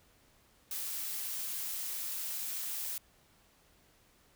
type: noise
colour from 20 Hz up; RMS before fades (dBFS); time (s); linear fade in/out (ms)
blue; -38; 0.71-2.98; 2
effects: pink hiss -66 dBFS RMS until 4.35 s